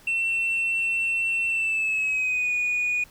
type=tone with pitch glide; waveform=sine; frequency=2698 to 2460 Hz; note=E7 to D#7; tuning=+40 to -20 cents; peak=-20 dBFS; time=0.07-3.04 s; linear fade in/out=5 ms; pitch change=-160 cents; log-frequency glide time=1.48-2.53 s; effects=tanh soft clip ceiling -20 dBFS + pink hiss -53 dBFS RMS until 3.1 s